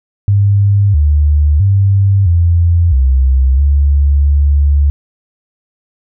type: tone with pitch steps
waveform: sine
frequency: 100.7 / 74.1 / 98.4 / 85.3 / 65.6 / 71 / 71.6 Hz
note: G2 / D2 / G2 / F2 / C2 / C#2 / D2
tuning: +47 / +16 / +7 / -40 / +5 / +42 / -43 cents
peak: -6 dBFS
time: 0.28-4.9 s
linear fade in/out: 0 ms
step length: 660 ms
effects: none